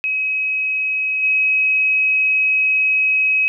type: tone with level steps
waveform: sine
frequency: 2547 Hz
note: D#7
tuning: 40 cents sharp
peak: -17 / -13 dBFS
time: 0.04-3.48 s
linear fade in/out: 0 ms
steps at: 1.22 s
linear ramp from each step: 20 ms
effects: none